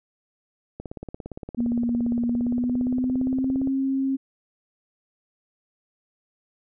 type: click train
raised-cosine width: 2 ms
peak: -21 dBFS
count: 51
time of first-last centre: 0.8-3.674 s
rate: 17.4 Hz
type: tone with pitch glide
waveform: sine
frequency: 237.8 to 268.5 Hz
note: A#3 to C4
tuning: +35 to +45 cents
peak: -21 dBFS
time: 1.57-4.17 s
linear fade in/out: 20 ms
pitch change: +210 cents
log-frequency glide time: 2.27-3.69 s
effects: none